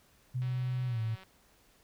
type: tone with pitch glide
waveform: sine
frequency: 126.3 to 111.87 Hz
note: B2 to A2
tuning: +39 to +29 cents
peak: -30 dBFS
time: 0.34-1.16 s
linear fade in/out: 20 ms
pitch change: -210 cents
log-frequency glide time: 0.87-1 s
type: click train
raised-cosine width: 0.3 ms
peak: -37 dBFS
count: 155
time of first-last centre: 0.42-1.235 s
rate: 189 Hz
effects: pink hiss -65 dBFS RMS until 1.83 s